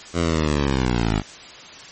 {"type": "linear sweep", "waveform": "10% pulse", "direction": "down", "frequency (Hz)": [87.31, 50.3], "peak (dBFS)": -10, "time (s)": [0.13, 1.23], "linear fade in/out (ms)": 50, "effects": ["white hiss -40 dBFS RMS until 1.91 s", "MP3 32 kbps"]}